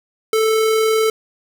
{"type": "tone with amplitude modulation", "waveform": "square", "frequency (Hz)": 440, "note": "A4", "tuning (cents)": 0, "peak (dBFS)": -13, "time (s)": [0.33, 1.1], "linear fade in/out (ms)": 2, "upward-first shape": "sine", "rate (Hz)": 40, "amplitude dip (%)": 25, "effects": []}